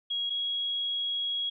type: tone pair in turn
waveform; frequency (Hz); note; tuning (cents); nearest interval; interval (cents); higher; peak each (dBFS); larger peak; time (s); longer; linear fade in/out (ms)
sine; 3300 / 3313; G#7 / G#7; -12 / -5; unison; 7; second; -28; neither; 0.1-0.3 / 0.3-1.5; second; 10
effects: none